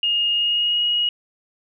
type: tone with pitch glide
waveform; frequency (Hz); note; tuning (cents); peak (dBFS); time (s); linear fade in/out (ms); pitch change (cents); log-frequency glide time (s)
sine; 2847 to 2892; F7 to F#7; +33 to -40; -17; 0.03-1.09; 2; +27; 0.32-0.84
effects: none